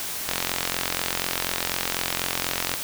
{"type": "click train", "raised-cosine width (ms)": 0.2, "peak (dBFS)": -6, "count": 109, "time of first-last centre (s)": [0.29, 2.739], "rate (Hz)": 44.1, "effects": ["white hiss -31 dBFS RMS until 2.83 s"]}